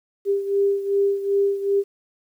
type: beating tone pair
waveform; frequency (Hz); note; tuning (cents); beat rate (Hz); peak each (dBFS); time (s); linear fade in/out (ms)
sine; 397.8 / 400.4; G4 / G4; +25 / +37; 2.6; -19 / -24; 0.25-1.84; 50
effects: 9-bit